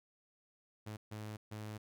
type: tone bursts at uneven times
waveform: sawtooth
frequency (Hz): 106.8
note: G#2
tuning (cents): +49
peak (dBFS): -39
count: 3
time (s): 0.86-0.97 / 1.11-1.37 / 1.51-1.78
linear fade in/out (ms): 10
effects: none